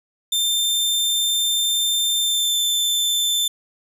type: tone with pitch glide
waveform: sawtooth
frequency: 3583 to 3544 Hz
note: A7 to A7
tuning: +31 to +12 cents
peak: -15 dBFS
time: 0.32-3.48 s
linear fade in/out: 5 ms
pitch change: -19 cents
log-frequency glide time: 2.2-2.58 s
effects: none